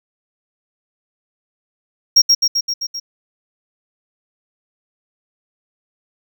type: tone with echo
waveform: triangle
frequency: 5588 Hz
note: F8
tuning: in tune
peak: -4 dBFS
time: 2.16-2.22 s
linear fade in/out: 10 ms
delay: 130 ms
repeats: 6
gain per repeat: -3 dB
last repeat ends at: 3 s
effects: none

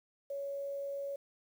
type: tone with quantisation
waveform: sine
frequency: 559 Hz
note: C#5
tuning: 14 cents sharp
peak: -36 dBFS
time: 0.3-1.16 s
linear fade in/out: 5 ms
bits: 10
effects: none

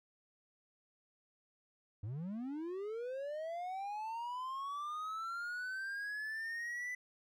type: linear sweep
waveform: triangle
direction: up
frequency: 94.4 to 2000 Hz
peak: -37 dBFS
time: 2.03-6.95 s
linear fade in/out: 5 ms
effects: none

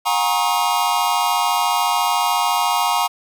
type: tone cluster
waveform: square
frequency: 723 / 817 / 943 / 1089 / 1263 Hz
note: F#5 / G#5 / A#5 / C#6 / D#6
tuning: -40 / -29 / +20 / -31 / +26 cents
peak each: -24 / -24 / -21 / -24 / -27 dBFS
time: 0.05-3.08 s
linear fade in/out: 20 ms
effects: none

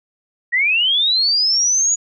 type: linear sweep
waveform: sine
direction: up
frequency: 1864.7 to 6860 Hz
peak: -13 dBFS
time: 0.52-1.96 s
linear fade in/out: 20 ms
effects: none

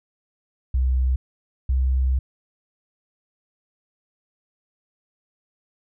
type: tone pair in turn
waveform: sine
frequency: 64 / 64.86 Hz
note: C2 / C2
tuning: -38 / -15 cents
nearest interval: unison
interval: 23 cents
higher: second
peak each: -17 dBFS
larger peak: neither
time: 0.74-1.16 / 1.69-2.19 s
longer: second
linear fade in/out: 5 ms
effects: none

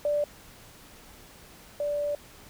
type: tone pair in turn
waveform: sine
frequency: 587.3 / 583.6 Hz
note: D5 / D5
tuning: 0 / -11 cents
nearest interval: unison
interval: 11 cents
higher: first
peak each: -23 / -26 dBFS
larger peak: first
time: 0.05-0.24 / 1.8-2.15 s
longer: second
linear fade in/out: 2 ms
effects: pink hiss -51 dBFS RMS until 2.49 s

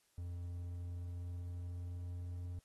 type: tone with pitch glide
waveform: triangle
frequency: 87.3 to 88.21 Hz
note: F2 to F2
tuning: 0 to +18 cents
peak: -39 dBFS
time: 0.18-2.59 s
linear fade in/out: 0 ms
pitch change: +18 cents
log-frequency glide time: 0.32-2.39 s
effects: white hiss -75 dBFS RMS until 2.64 s + AAC 32 kbps

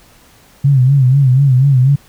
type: tone with vibrato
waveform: sine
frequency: 133.5 Hz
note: C3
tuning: 35 cents sharp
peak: -6 dBFS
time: 0.64-1.96 s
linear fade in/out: 10 ms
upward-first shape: sine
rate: 4.1 Hz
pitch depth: 110 cents each way
effects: pink hiss -46 dBFS RMS until 2.08 s

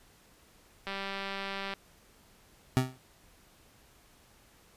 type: click train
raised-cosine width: 0.3 ms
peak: -21 dBFS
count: 171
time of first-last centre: 0.87-1.737 s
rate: 196 Hz
type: tone with exponential decay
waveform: 25% pulse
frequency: 129.2 Hz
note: C3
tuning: 21 cents flat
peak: -16 dBFS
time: 2.77-2.98 s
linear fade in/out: 0 ms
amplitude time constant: 45 ms
effects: pink hiss -61 dBFS RMS until 4.76 s + resampled to 32000 Hz

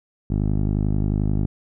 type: tone with low-pass filter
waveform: 10% pulse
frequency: 51.3 Hz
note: G#1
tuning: 21 cents flat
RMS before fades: -21 dBFS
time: 0.3-1.46 s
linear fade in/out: 5 ms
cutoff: 300 Hz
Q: 0.54
effects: none

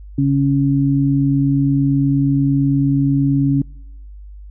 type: tone pair together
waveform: sine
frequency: 138.59 / 277.2 Hz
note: C#3 / C#4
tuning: 0 / 0 cents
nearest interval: octave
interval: 1200 cents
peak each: -15 dBFS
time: 0.18-3.62 s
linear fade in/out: 5 ms
effects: noise-tail reverb RT60 0.9 s tail -26 dB re dry + added 50 Hz sine -33 dBFS peak until 4.5 s

